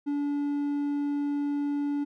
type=tone; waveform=triangle; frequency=287.8 Hz; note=D4; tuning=35 cents flat; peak=-24 dBFS; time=0.06-2.05 s; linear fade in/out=20 ms; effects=none